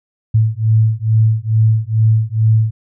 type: beating tone pair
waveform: sine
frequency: 109.3 / 111.6 Hz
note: A2 / A2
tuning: -11 / +25 cents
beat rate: 2.3 Hz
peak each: -13 dBFS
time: 0.34-2.71 s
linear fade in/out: 10 ms
effects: none